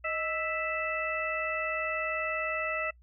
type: harmonic tone with a mistuned harmonic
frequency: 659.3 Hz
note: E5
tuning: in tune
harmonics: 1 / 2 / 3 / 4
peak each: -35 / -35 / -35 / -35 dBFS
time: 0.04-2.91 s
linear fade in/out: 10 ms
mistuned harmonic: 1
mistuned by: -91 cents
effects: noise-tail reverb RT60 0.1 s tail -25 dB re dry + added 60 Hz sine -55 dBFS peak until 3.02 s